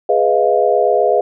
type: chord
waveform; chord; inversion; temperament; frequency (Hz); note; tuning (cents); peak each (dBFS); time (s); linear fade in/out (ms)
sine; F half-diminished seventh; first; equal with one note detuned; 415.3 / 493.9 / 630.6 / 698.5; Ab4 / Cb5 / Eb5 / F5; 0 / 0 / +23 / 0; -16; 0.09-1.21; 5
effects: none